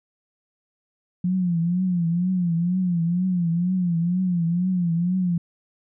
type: tone with vibrato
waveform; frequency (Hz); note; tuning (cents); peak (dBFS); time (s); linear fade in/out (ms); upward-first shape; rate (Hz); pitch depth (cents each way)
sine; 176; F3; +14; -19; 1.24-5.38; 5; triangle; 2.1; 120
effects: none